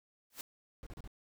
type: noise with exponential growth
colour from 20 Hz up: white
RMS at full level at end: -39 dBFS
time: 0.3-0.41 s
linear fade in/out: 2 ms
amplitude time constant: 23 ms
type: noise bursts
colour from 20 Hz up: brown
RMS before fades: -46 dBFS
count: 4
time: 0.83-1.076 s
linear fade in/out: 0 ms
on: 36 ms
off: 34 ms
effects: none